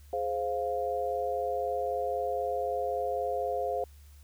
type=chord; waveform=sine; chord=F minor; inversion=first; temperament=equal with one note detuned; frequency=419.4 / 523.3 / 698.5 Hz; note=Ab4 / C5 / F5; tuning=+17 / 0 / 0 cents; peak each=-35 / -32 / -32 dBFS; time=0.13-3.84 s; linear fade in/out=2 ms; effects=added 72 Hz sine -50 dBFS peak until 4.23 s + white hiss -63 dBFS RMS until 4.23 s